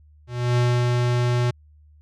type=tone with ADSR envelope; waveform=square; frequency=122 Hz; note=B2; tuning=21 cents flat; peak=-17 dBFS; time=0.27-1.51 s; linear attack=300 ms; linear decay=270 ms; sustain=-2 dB; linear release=9 ms; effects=added 75 Hz sine -49 dBFS peak until 2.01 s + low-pass 6000 Hz 12 dB/octave